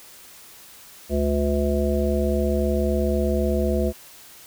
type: harmonic tone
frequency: 71.9 Hz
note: D2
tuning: 36 cents flat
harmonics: 1 / 3 / 5 / 7 / 9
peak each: -23 / -25 / -26 / -27 / -28 dBFS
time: 1.09-3.93 s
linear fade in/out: 50 ms
effects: white hiss -46 dBFS RMS until 4.46 s